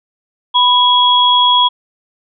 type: tone pair together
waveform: sine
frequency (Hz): 987.8 / 3323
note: B5 / G#7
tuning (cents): 0 / 0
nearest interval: octave + major sixth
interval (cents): 2100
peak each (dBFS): -10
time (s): 0.54-1.69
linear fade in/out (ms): 20
effects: none